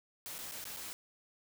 white noise with dropouts, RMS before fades -44 dBFS, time 0.26-0.93 s, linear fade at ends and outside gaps 0 ms, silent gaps 0.382-0.388 / 0.513-0.52 / 0.641-0.653 / 0.764-0.77 s, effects none

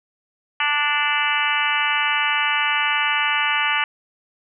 harmonic tone with a mistuned harmonic, 293.7 Hz, D4, in tune, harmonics 3 / 4 / 5 / 6 / 7 / 8 / 9 / 10, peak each -26 / -26 / -26 / -26 / -26 / -26 / -26 / -26 dBFS, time 0.6-3.84 s, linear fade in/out 2 ms, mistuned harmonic 8, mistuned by -20 cents, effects none

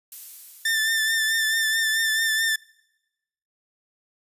violet noise with exponential decay, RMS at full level -35 dBFS, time 0.12-2.61 s, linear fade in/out 1 ms, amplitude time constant 540 ms
sawtooth tone with vibrato, 1780 Hz, A6, 20 cents sharp, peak -17 dBFS, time 0.65-2.56 s, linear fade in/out 5 ms, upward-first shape triangle, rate 4.6 Hz, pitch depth 37 cents each way
effects noise-tail reverb RT60 1.0 s tail -26 dB re dry + resampled to 32000 Hz

